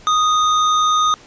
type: tone with sample-and-hold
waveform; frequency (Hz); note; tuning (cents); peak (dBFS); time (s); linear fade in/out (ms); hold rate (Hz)
sine; 1244.5; D#6; 0; -12; 0.07-1.14; 0; 4900
effects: pink hiss -44 dBFS RMS until 1.26 s + resampled to 16000 Hz